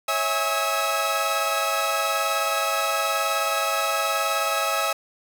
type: tone cluster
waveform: sawtooth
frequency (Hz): 551 / 653 / 824 / 1287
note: C#5 / E5 / G#5 / E6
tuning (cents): -11 / -17 / -14 / -42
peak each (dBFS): -26 / -24 / -26 / -21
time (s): 0.08-4.93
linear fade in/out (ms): 5
effects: none